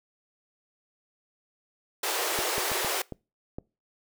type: high-pass noise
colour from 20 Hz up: pink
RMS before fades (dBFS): -29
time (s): 2.03-3.02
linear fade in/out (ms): 5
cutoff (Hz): 340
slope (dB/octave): 96
type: clicks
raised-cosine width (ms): 2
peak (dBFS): -22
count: 6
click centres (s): 2.389 / 2.581 / 2.717 / 2.847 / 3.123 / 3.585
effects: noise-tail reverb RT60 0.3 s tail -24 dB re dry